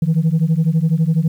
sine beating tone pair, 155.56 / 167.56 Hz, D#3 / E3, 0 / +29 cents, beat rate 12 Hz, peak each -14 dBFS, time 0.02-1.28 s, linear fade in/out 5 ms, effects tanh soft clip ceiling -9 dBFS + 8-bit

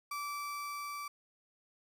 35% pulse tone with level ramp, 1161 Hz, D6, 20 cents flat, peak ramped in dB -35 to -38 dBFS, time 0.11-1.08 s, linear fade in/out 5 ms, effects none

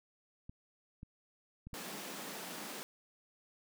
clicks, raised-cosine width 5 ms, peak -35 dBFS, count 4, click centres 0.495 / 1.031 / 1.67 / 1.733 s
pink high-pass noise, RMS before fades -45 dBFS, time 1.74-2.83 s, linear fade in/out 0 ms, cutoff 170 Hz, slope 48 dB/octave
effects none

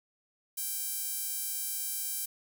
sawtooth tone with high-pass filter, 784 Hz, G5, in tune, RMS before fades -35 dBFS, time 0.57-2.26 s, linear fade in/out 10 ms, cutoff 10000 Hz, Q 0.83, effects none

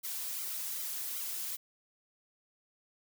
blue noise with flanger, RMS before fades -38 dBFS, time 0.03-1.57 s, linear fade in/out 20 ms, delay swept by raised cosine 1.1 to 3.7 ms, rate 2.6 Hz, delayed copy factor -0.8, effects none

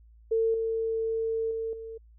sine tone with level steps, 449.8 Hz, A4, 38 cents sharp, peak -22 / -26 / -29 / -37 dBFS, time 0.31-1.98 s, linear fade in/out 10 ms, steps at 0.54 / 1.51 / 1.73 s, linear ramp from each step 2 ms, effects added 56 Hz sine -52 dBFS peak until 2.18 s

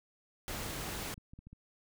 pink noise, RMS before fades -40 dBFS, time 0.48-1.14 s, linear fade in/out 0 ms
clicks, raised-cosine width 5 ms, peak -38 dBFS, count 10, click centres 0.978 / 1.016 / 1.049 / 1.09 / 1.14 / 1.179 / 1.335 / 1.39 / 1.47 / 1.53 s
effects none

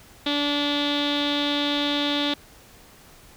sawtooth tone with low-pass filter, 289.6 Hz, D4, 24 cents flat, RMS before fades -24 dBFS, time 0.26-2.34 s, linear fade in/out 5 ms, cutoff 3600 Hz, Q 9.3, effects pink hiss -50 dBFS RMS until 3.36 s

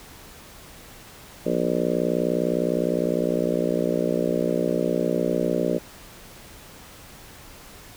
harmonic tone with a mistuned harmonic, 59.8 Hz, A#1, 45 cents sharp, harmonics 3 / 4 / 5 / 6 / 7 / 8 / 9 / 10, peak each -29 / -29 / -29 / -29 / -29 / -29 / -29 / -29 dBFS, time 1.45-5.79 s, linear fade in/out 20 ms, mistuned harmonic 3, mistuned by -70 cents, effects pink hiss -45 dBFS RMS until 7.96 s

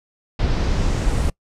brown noise with low-pass filter sweep, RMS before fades -19 dBFS, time 0.39-1.3 s, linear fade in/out 5 ms, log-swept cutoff 4300 to 10000 Hz, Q 1.6, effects noise-tail reverb RT60 0.1 s tail -24 dB re dry

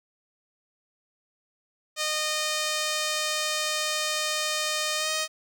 5% pulse tone with pitch glide, 614 to 623.7 Hz, D#5 to D#5, -23 to +4 cents, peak -14 dBFS, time 1.96-5.28 s, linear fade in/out 50 ms, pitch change +27 cents, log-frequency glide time 4.97-5.09 s, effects none

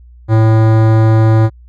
sine tone with hard clipping, 110.8 Hz, A2, 13 cents sharp, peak -8 dBFS, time 0.28-1.5 s, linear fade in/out 50 ms, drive 18 dB, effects added 60 Hz sine -36 dBFS peak until 1.68 s

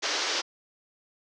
white band-pass noise, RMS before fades -29 dBFS, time 0.02-0.42 s, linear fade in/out 20 ms, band 290 to 6100 Hz, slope 48 dB/octave, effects none

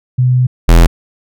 sine / square tone pair in turn, 126.2 / 42.02 Hz, B2 / E1, +38 / +34 cents, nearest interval octave + perfect fifth, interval 1904 cents, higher first, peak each -7 / -3 dBFS, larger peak second, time 0.18-0.47 / 0.68-0.87 s, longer first, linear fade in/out 10 ms, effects none

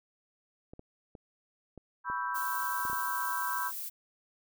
clicks, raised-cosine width 2 ms, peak -33 dBFS, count 8, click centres 0.735 / 0.794 / 1.152 / 1.777 / 2.1 / 2.852 / 2.899 / 2.931 s
sine chord, C# half-diminished seventh, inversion third, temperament equal, 987.8 / 1108.7 / 1318.5 / 1568 Hz, B5 / C#6 / E6 / G6, 0 / 0 / 0 / 0 cents, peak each -34 / -39 / -39 / -37 dBFS, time 2.04-3.72 s, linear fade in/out 50 ms
violet noise, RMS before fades -39 dBFS, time 2.34-3.9 s, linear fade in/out 20 ms
effects none

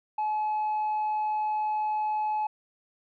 sine tone with tanh clipping, 854 Hz, G#5, 48 cents sharp, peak -26 dBFS, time 0.18-2.47 s, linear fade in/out 5 ms, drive 1 dB, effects none

